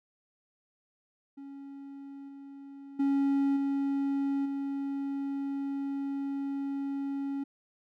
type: tone with level steps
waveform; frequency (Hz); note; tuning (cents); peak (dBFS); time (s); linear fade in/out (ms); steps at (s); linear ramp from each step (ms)
triangle; 277.2; C#4; 0; -40 / -42 / -22 / -25 / -29; 1.37-7.44; 10; 2.28 / 2.99 / 3.56 / 4.45; 10
effects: none